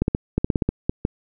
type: clicks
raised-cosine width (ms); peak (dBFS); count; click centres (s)
3; -6; 11; 0.02 / 0.081 / 0.149 / 0.38 / 0.445 / 0.502 / 0.558 / 0.622 / 0.69 / 0.895 / 1.051
effects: none